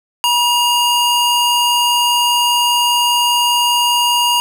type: ring-modulated tone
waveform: square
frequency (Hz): 1900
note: A#6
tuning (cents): +33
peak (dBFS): -9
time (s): 0.24-4.4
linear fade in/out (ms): 0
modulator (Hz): 935
effects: 8-bit